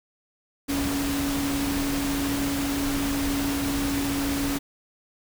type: tone in noise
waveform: sine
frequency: 280 Hz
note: C#4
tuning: 18 cents sharp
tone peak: -25 dBFS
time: 0.68-4.59 s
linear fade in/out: 20 ms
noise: pink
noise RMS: -30 dBFS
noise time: 0.68-4.59 s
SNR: +2 dB
effects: none